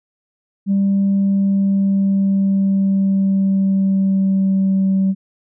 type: tone with pitch glide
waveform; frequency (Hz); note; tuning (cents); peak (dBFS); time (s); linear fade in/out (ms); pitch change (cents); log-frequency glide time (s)
sine; 197 to 192.17; G3 to G3; +9 to -34; -11; 0.66-5.15; 50; -43; 1.08-4.9
effects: tanh soft clip ceiling -10 dBFS